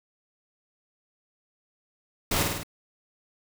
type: noise with echo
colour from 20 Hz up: pink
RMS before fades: -25 dBFS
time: 2.31-2.43 s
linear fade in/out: 5 ms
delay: 51 ms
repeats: 4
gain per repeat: -3 dB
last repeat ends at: 2.634 s
effects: none